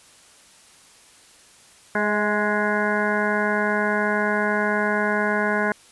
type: harmonic tone with a mistuned harmonic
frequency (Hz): 208.6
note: G#3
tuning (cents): +8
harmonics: 1 / 2 / 3 / 4 / 5 / 7 / 8 / 9 / 10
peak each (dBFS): -26 / -27 / -27 / -30 / -29 / -26 / -27 / -36 / -35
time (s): 1.95-5.72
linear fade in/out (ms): 2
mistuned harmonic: 3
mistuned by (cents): +27
effects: white hiss -51 dBFS RMS until 5.91 s + resampled to 24000 Hz